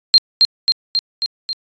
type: tone with echo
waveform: sine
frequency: 4186 Hz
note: C8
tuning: in tune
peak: -4 dBFS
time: 0.14-0.18 s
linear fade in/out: 0 ms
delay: 270 ms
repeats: 5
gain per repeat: -3 dB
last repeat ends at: 1.53 s
effects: resampled to 16000 Hz